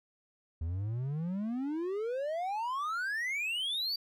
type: exponential sweep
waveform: triangle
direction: up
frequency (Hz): 77.78 to 4699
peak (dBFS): -30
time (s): 0.61-3.96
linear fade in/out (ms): 5
effects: none